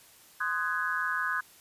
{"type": "chord", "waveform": "sine", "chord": "Ab dominant seventh", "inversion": "first", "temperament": "just", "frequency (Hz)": [1038.3, 1245.9, 1495.1, 1661.2], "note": ["C6", "Eb6", "Gb6", "Ab6"], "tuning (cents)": [-14, 2, 18, 0], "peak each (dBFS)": [-36, -34, -32, -32], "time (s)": [0.4, 1.41], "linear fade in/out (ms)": 10, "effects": ["white hiss -56 dBFS RMS until 1.6 s", "resampled to 32000 Hz"]}